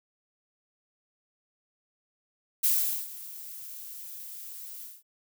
violet noise with ADSR envelope, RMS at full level -23 dBFS, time 2.63-5.03 s, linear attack 12 ms, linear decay 430 ms, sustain -19 dB, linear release 200 ms, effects none

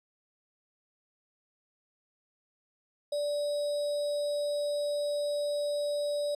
sine tone with sample-and-hold, 584 Hz, D5, 10 cents flat, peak -28 dBFS, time 3.12-6.35 s, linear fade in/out 5 ms, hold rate 4410 Hz, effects low-pass 9000 Hz 12 dB/octave

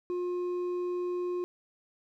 sine tone with hard clipping, 356.5 Hz, F4, 36 cents sharp, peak -31 dBFS, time 0.1-1.44 s, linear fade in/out 0 ms, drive 4 dB, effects none

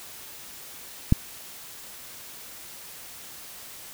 click, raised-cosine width 5 ms, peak -4 dBFS, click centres 1.124 s, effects white hiss -43 dBFS RMS until 3.93 s

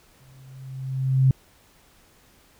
sine tone with exponential growth, 132.2 Hz, C3, 18 cents sharp, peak -12 dBFS, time 0.2-1.31 s, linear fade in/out 2 ms, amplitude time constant 240 ms, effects pink hiss -57 dBFS RMS until 2.59 s

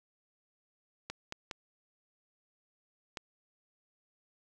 clicks, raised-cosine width 0.2 ms, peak -21 dBFS, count 4, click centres 1.1 / 1.324 / 1.512 / 3.172 s, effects none

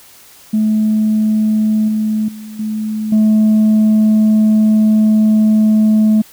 sine tone with level steps, 215.8 Hz, A3, 33 cents flat, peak -9 / -12 / -27 / -16 / -5 dBFS, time 0.53-6.22 s, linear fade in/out 10 ms, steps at 1.88 / 2.28 / 2.59 / 3.12 s, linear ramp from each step 5 ms, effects tanh soft clip ceiling -6 dBFS + white hiss -42 dBFS RMS until 6.32 s

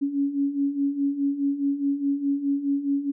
sine beating tone pair, 277.2 / 282 Hz, C#4 / C#4, 0 / +30 cents, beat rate 4.8 Hz, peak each -28 / -23 dBFS, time 0.01-3.12 s, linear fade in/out 20 ms, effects none

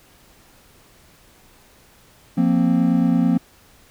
triangle chord, F suspended fourth, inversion none, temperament just, 174.61 / 232.8 / 261.9 Hz, F3 / Bb3 / C4, 0 / -2 / +2 cents, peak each -17 dBFS, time 2.37-3.38 s, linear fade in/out 10 ms, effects pink hiss -52 dBFS RMS until 3.9 s

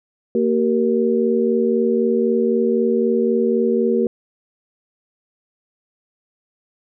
sine tone cluster, 230.6 / 384.9 / 468.8 Hz, A#3 / G4 / A#4, -19 / -32 / +10 cents, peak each -19 dBFS, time 0.35-4.07 s, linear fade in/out 2 ms, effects none

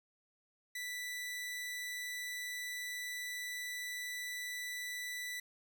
sawtooth tone, 1975.5 Hz, B6, in tune, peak -36 dBFS, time 0.75-5.4 s, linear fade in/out 5 ms, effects none

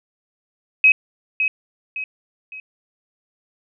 sine tone with echo, 2544 Hz, D#7, 38 cents sharp, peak -8 dBFS, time 0.84-0.92 s, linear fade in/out 2 ms, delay 560 ms, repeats 3, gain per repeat -8 dB, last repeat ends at 2.6 s, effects none

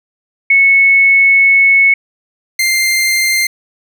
sine / sawtooth tone pair in turn, 2203 / 2096 Hz, C#7 / C7, -11 / +2 cents, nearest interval minor second, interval 87 cents, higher first, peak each -5 / -7 dBFS, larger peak first, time 0.5-1.94 / 2.59-3.47 s, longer first, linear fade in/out 5 ms, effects none

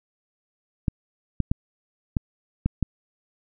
clicks, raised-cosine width 5 ms, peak -9 dBFS, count 6, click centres 0.882 / 1.403 / 1.515 / 2.168 / 2.66 / 2.827 s, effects none

